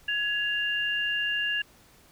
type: tone pair together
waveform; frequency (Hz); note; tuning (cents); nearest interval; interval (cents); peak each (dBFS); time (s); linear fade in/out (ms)
sine; 1676.3 / 2794; G#6 / F7; +16 / 0; major sixth; 884; -28; 0.08-1.62; 5
effects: pink hiss -57 dBFS RMS until 2.11 s